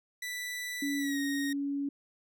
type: tone with pitch glide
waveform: sawtooth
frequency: 1975.5 to 1866.8 Hz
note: B6 to A#6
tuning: 0 to +2 cents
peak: -32 dBFS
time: 0.22-1.53 s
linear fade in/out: 5 ms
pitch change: -98 cents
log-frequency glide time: 0.98-1.19 s
type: tone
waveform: sine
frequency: 281.4 Hz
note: C#4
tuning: 26 cents sharp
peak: -30 dBFS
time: 0.82-1.89 s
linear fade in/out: 5 ms
effects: none